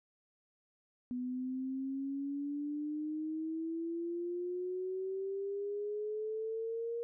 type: exponential sweep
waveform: sine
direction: up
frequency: 246.9 to 471.1 Hz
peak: -35 dBFS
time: 1.11-7.03 s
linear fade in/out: 0 ms
effects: none